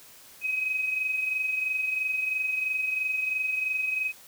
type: tone pair together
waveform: sine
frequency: 2529 / 2552 Hz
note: D#7 / D#7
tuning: +28 / +43 cents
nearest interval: unison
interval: 15 cents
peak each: -26 / -35 dBFS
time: 0.41-4.13 s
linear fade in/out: 50 ms
effects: white hiss -51 dBFS RMS until 4.27 s